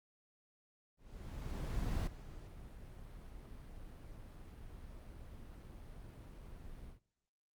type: noise with ADSR envelope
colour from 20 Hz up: brown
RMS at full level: -36 dBFS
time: 0.97-7 s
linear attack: 1100 ms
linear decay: 5 ms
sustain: -15 dB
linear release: 120 ms
effects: noise-tail reverb RT60 0.7 s tail -23 dB re dry + Opus 48 kbps